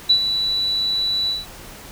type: tone with ADSR envelope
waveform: sine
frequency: 3951 Hz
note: B7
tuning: in tune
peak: -9 dBFS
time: 0.09-1.46 s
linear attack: 14 ms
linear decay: 81 ms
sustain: -9 dB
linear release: 170 ms
effects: pink hiss -39 dBFS RMS until 1.91 s